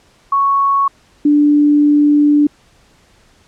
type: tone pair in turn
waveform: sine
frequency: 1108.7 / 293.7 Hz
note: C#6 / D4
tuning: 0 / 0 cents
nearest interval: octave + major seventh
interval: 2300 cents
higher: first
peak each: -10 / -7 dBFS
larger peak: second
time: 0.32-0.88 / 1.25-2.47 s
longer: second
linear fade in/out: 5 ms
effects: pink hiss -51 dBFS RMS until 3.47 s + low-pass 8000 Hz 12 dB/octave